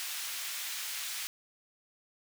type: high-pass noise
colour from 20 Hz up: pink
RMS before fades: -38 dBFS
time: 0-1.27 s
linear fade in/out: 0 ms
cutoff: 2200 Hz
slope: 12 dB/octave
effects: none